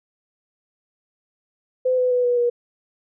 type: tone with pitch steps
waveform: sine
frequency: 510 / 502.4 / 494.9 / 487.5 / 480.3 Hz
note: C5 / B4 / B4 / B4 / B4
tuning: -44 / +30 / +4 / -23 / -48 cents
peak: -16 dBFS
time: 1.85-2.5 s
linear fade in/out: 10 ms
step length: 130 ms
effects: none